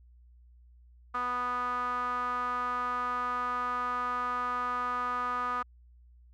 sawtooth tone with band-pass filter, 246.9 Hz, B3, in tune, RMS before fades -32 dBFS, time 1.14-5.63 s, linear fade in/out 10 ms, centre 1200 Hz, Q 7.3, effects added 60 Hz sine -54 dBFS peak until 6.33 s

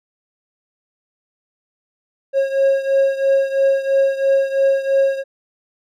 triangle beating tone pair, 543 / 546 Hz, C#5 / C#5, -36 / -26 cents, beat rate 3 Hz, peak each -13 / -17 dBFS, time 2.33-5.24 s, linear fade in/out 50 ms, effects none

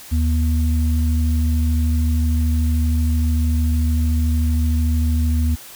sine tone pair together, 76.07 / 241.5 Hz, D#2 / B3, -39 / -39 cents, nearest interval octave + minor sixth, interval 2000 cents, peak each -15 / -24 dBFS, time 0.11-5.56 s, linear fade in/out 20 ms, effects white hiss -39 dBFS RMS until 5.75 s

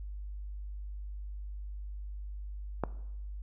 click, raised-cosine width 1 ms, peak -15 dBFS, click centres 2.837 s, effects noise-tail reverb RT60 0.9 s tail -18 dB re dry + added 50 Hz sine -38 dBFS peak until 3.42 s

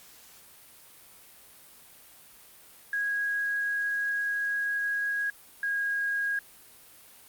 sine tone pair in turn, 1649 / 1636.7 Hz, G#6 / G#6, -13 / -26 cents, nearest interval unison, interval 13 cents, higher first, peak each -26 dBFS, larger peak neither, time 2.93-5.3 / 5.63-6.39 s, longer first, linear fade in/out 2 ms, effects white hiss -53 dBFS RMS until 7.28 s + Opus 48 kbps

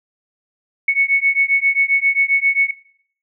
sine beating tone pair, 2209 / 2216.5 Hz, C#7 / C#7, -7 / -1 cents, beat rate 7.5 Hz, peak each -16 dBFS, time 0.88-2.71 s, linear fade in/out 5 ms, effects noise-tail reverb RT60 0.6 s tail -19 dB re dry

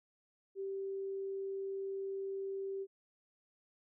sine tone, 389.6 Hz, G4, 11 cents flat, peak -37 dBFS, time 0.55-2.87 s, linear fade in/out 50 ms, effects none

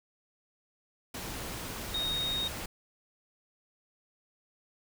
sine tone in noise, 3729 Hz, A#7, in tune, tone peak -30 dBFS, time 1.94-2.48 s, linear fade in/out 5 ms, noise pink, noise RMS -39 dBFS, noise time 1.14-2.66 s, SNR +6 dB, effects none

